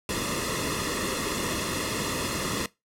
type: noise with comb filter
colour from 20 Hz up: pink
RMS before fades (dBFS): -29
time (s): 0.09-2.66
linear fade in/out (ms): 2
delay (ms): 1.3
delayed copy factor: -0.8
effects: noise-tail reverb RT60 0.2 s tail -20 dB re dry + low-pass 11000 Hz 12 dB/octave